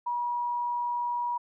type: tone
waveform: sine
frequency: 963 Hz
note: B5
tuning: 44 cents flat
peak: -27 dBFS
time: 0.06-1.38 s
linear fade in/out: 10 ms
effects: none